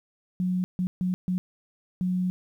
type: tone bursts at uneven times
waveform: sine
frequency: 182.4 Hz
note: F#3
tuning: 24 cents flat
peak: -23 dBFS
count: 5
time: 0.4-0.64 / 0.79-0.87 / 1.01-1.14 / 1.28-1.38 / 2.01-2.3 s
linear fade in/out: 0 ms
effects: 10-bit